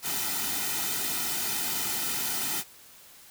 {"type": "noise with comb filter", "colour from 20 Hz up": "white", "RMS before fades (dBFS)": -30, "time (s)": [0.02, 2.64], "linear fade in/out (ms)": 50, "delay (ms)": 1.8, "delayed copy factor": -0.7, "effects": ["white hiss -52 dBFS RMS until 3.3 s"]}